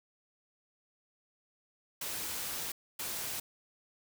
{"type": "noise bursts at uneven times", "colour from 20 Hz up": "white", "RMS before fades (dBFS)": -38, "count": 2, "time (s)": [[2.01, 2.72], [2.99, 3.4]], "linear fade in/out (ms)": 5, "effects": []}